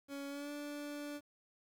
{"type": "tone with pitch glide", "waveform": "30% pulse", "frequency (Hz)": [280, 291.6], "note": ["C#4", "D4"], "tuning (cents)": [18, -12], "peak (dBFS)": -39, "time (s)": [0.08, 1.21], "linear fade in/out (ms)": 50, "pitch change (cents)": 70, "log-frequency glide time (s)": [0.28, 0.51], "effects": ["11-bit"]}